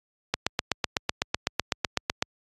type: click train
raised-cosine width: 0.2 ms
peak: -5 dBFS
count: 16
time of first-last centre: 0.34-2.224 s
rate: 7.96 Hz
effects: high-pass 60 Hz 12 dB/octave + AAC 32 kbps